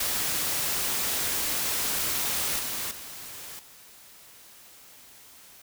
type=noise with level steps; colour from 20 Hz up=white; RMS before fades=-28 / -32 / -41 / -51 dBFS; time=0-5.62 s; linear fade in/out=5 ms; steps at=2.59 / 2.91 / 3.59 s; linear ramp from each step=2 ms; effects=none